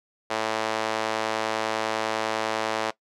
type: tone with high-pass filter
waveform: sawtooth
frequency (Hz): 110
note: A2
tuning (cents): 0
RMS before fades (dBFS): -27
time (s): 0.3-2.91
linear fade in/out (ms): 10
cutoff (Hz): 580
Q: 1.2
effects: noise-tail reverb RT60 0.1 s tail -19 dB re dry + low-pass 6000 Hz 12 dB/octave